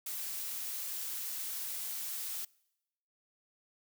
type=noise; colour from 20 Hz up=blue; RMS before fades=-39 dBFS; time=0.06-2.45 s; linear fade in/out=5 ms; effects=noise-tail reverb RT60 0.9 s tail -25 dB re dry